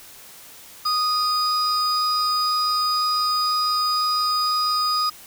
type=tone pair together; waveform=triangle; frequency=1243 / 4949 Hz; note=D#6 / D#8; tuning=-2 / -10 cents; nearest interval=2 octaves; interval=2392 cents; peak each=-18 / -20 dBFS; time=0.85-5.1 s; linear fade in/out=10 ms; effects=tanh soft clip ceiling -14 dBFS + white hiss -44 dBFS RMS until 5.26 s